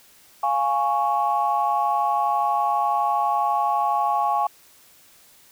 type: chord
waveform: sine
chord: Db major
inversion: first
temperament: equal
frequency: 698.5 / 830.6 / 1108.7 Hz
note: F5 / Ab5 / Db6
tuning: 0 / 0 / 0 cents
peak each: -25 / -21 / -23 dBFS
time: 0.43-4.47 s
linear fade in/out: 5 ms
effects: tanh soft clip ceiling -10 dBFS + white hiss -53 dBFS RMS until 5.51 s